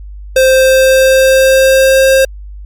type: tone with pitch glide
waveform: square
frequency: 523.3 to 532.4 Hz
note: C5 to C5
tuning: 0 to +30 cents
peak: -5 dBFS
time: 0.36-2.25 s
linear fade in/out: 5 ms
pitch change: +30 cents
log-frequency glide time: 0.47-2.08 s
effects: added 50 Hz sine -25 dBFS peak until 2.65 s + MP3 64 kbps